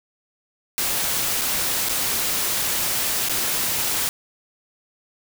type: noise with dropouts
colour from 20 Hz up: white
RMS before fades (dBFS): -23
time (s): 0.78-4.09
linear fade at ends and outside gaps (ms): 0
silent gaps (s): 1.413-1.417 / 1.887-1.894 / 3.287-3.295
effects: none